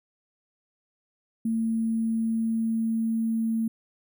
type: tone with sample-and-hold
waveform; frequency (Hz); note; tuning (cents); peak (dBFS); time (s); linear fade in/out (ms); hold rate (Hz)
sine; 225.1; A3; +40; -23; 1.45-3.68; 5; 11025
effects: none